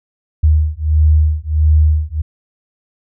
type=beating tone pair; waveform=sine; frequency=76.3 / 77.8 Hz; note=D#2 / D#2; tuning=-33 / 0 cents; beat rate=1.5 Hz; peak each=-12 dBFS; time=0.43-2.22 s; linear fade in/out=10 ms; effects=none